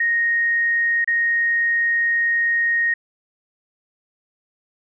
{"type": "tone with dropouts", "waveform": "sine", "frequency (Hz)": 1864.7, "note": "A#6", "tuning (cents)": 0, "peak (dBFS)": -16, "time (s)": [0, 2.94], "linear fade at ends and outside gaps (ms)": 5, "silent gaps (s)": [1.045, 1.075], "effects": []}